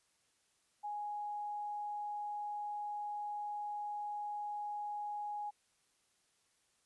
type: tone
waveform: sine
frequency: 830.6 Hz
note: G#5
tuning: in tune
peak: -38 dBFS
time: 0.83-5.51 s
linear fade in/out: 20 ms
effects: white hiss -75 dBFS RMS until 6.85 s + resampled to 24000 Hz